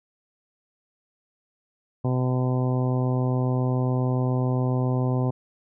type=harmonic tone; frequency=127.2 Hz; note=C3; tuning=48 cents flat; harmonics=1 / 2 / 3 / 4 / 5 / 6 / 7 / 8; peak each=-22 / -28 / -32 / -34 / -36 / -38 / -39 / -40 dBFS; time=2.04-5.31 s; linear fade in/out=10 ms; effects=none